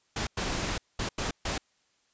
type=noise bursts at uneven times; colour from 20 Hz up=pink; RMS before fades=-31 dBFS; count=5; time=0.16-0.27 / 0.37-0.78 / 0.99-1.09 / 1.18-1.31 / 1.45-1.58 s; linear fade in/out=5 ms; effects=white hiss -70 dBFS RMS until 2.13 s + resampled to 16000 Hz